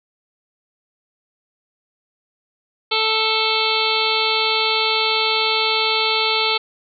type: harmonic tone with a mistuned harmonic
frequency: 440 Hz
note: A4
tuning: in tune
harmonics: 1 / 2 / 3 / 5 / 6 / 7 / 8 / 9 / 10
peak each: -25 / -25 / -25 / -25 / -25 / -25 / -25 / -25 / -25 dBFS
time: 2.91-6.58 s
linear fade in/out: 10 ms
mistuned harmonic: 7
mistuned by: +44 cents
effects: none